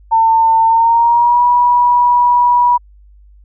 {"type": "tone with pitch glide", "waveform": "sine", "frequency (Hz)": [901, 971.3], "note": ["A5", "B5"], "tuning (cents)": [41, -29], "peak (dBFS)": -7, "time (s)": [0.11, 2.78], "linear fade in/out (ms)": 20, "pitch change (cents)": 130, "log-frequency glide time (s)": [0.65, 1.43], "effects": ["added 50 Hz sine -40 dBFS peak until 3.44 s"]}